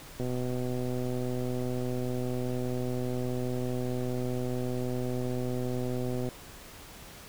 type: click train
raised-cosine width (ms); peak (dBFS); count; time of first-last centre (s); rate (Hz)
2; -21; 762; 0.2-6.288; 125
effects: pink hiss -48 dBFS RMS until 7.28 s